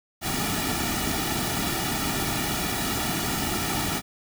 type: noise with comb filter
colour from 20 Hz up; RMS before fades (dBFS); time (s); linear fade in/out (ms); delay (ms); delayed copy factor
pink; -27; 0.21-4.02; 50; 1.9; -0.75
effects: none